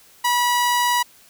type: tone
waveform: sawtooth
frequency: 972 Hz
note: B5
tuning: 28 cents flat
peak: -13 dBFS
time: 0.24-1.03 s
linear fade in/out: 10 ms
effects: white hiss -51 dBFS RMS until 1.29 s